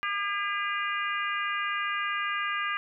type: harmonic tone with a mistuned harmonic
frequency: 402.5 Hz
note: G4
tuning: 46 cents sharp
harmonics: 3 / 4 / 5 / 6 / 7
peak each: -31 / -33 / -35 / -37 / -38 dBFS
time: 0.03-2.77 s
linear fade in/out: 0 ms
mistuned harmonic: 4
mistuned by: +22 cents
effects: none